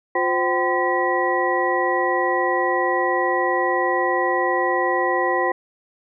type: tone cluster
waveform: sine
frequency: 355.2 / 520 / 769 / 1021 / 1928 Hz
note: F4 / C5 / G5 / C6 / B6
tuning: +29 / -11 / -33 / -43 / -42 cents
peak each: -24 dBFS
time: 0.15-5.52 s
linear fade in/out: 5 ms
effects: none